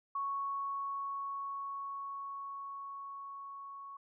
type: tone with level ramp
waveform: sine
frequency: 1108.7 Hz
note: C#6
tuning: in tune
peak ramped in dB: -33 to -45 dBFS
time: 0.15-3.97 s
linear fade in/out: 5 ms
effects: none